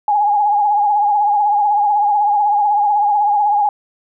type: tone with vibrato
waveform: sine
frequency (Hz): 827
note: G#5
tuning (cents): -8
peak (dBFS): -11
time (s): 0.08-3.69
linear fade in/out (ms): 2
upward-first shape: triangle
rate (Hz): 16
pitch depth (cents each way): 62
effects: none